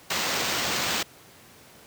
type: noise with sample-and-hold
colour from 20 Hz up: violet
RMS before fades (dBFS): -27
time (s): 0.1-1.03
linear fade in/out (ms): 5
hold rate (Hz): 11025
effects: pink hiss -51 dBFS RMS until 1.86 s + high-pass 100 Hz 12 dB/octave